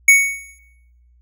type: tone with exponential decay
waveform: square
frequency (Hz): 2226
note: C#7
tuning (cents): +7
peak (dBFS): -5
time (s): 0.08-0.59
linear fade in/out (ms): 5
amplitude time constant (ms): 110
effects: noise-tail reverb RT60 1.0 s tail -21 dB re dry + added 60 Hz sine -50 dBFS peak until 1.21 s